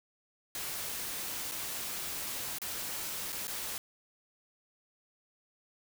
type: noise with dropouts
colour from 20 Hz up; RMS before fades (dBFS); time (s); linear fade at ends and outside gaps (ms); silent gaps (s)
white; -38; 0.55-3.78; 1; 1.513-1.519 / 2.585-2.617 / 3.322-3.327 / 3.471-3.479
effects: none